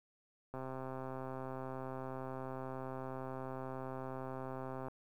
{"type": "click train", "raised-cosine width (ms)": 1, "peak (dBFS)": -30, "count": 570, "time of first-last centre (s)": [0.54, 4.884], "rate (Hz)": 131, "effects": ["11-bit"]}